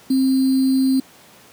sine tone with sample-and-hold, 264.4 Hz, C4, 18 cents sharp, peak -13 dBFS, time 0.1-1 s, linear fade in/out 5 ms, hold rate 4410 Hz, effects pink hiss -47 dBFS RMS until 1.52 s + high-pass 150 Hz 12 dB/octave

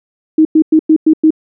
sine tone bursts, 314.4 Hz, D#4, 18 cents sharp, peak -4 dBFS, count 6, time 0.38-1.306 s, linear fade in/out 5 ms, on 71 ms, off 100 ms, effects none

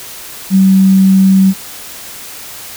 sine tone, 191.4 Hz, G3, 41 cents flat, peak -4 dBFS, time 0.5-1.54 s, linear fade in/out 50 ms, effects white hiss -29 dBFS RMS until 2.76 s

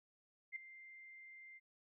sine tone with ADSR envelope, 2093 Hz, C7, in tune, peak -39 dBFS, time 0.52-1.6 s, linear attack 39 ms, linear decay 7 ms, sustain -15 dB, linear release 33 ms, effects none

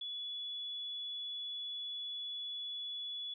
sine tone, 3415 Hz, G#7, 48 cents sharp, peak -39 dBFS, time 0.01-3.34 s, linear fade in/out 5 ms, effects none

